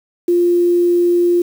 sine tone with quantisation, 349.2 Hz, F4, in tune, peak -10 dBFS, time 0.28-1.42 s, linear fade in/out 5 ms, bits 6, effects none

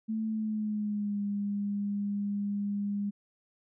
sine tone with pitch glide, 220 to 202.9 Hz, A3 to G#3, 0 to -40 cents, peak -29 dBFS, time 0.08-3.11 s, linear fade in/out 20 ms, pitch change -140 cents, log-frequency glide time 0.26-1.21 s, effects none

